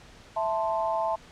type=chord; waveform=sine; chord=A minor; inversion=second; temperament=equal; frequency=659.3 / 880 / 1046.5 Hz; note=E5 / A5 / C6; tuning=0 / 0 / 0 cents; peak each=-28 / -28 / -33 dBFS; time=0.36-1.16 s; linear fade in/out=10 ms; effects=pink hiss -51 dBFS RMS until 1.31 s + low-pass 6000 Hz 12 dB/octave